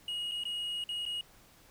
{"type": "tone with dropouts", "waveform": "triangle", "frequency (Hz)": 2885, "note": "F#7", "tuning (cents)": -44, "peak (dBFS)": -32, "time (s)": [0.08, 1.21], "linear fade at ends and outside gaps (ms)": 2, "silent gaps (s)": [[0.313, 0.318], [0.437, 0.453], [0.84, 0.89], [1.054, 1.062]], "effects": ["pink hiss -60 dBFS RMS until 1.7 s"]}